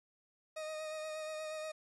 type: tone with vibrato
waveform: 40% pulse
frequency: 622.3 Hz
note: D#5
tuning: in tune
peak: -39 dBFS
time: 0.56-1.72 s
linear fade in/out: 10 ms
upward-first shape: sine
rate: 8.4 Hz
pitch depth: 20 cents each way
effects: resampled to 24000 Hz + 11-bit